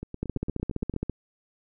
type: two click trains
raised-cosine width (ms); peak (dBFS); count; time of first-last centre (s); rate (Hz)
3; -22 / -15; 9 / 14; 0.03-0.939 / 0.23-1.097; 8.8 / 15
effects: none